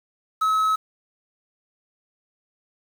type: tone with quantisation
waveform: triangle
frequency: 1287 Hz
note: E6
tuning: 42 cents flat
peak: -16 dBFS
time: 0.41-0.76 s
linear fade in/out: 10 ms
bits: 7
effects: none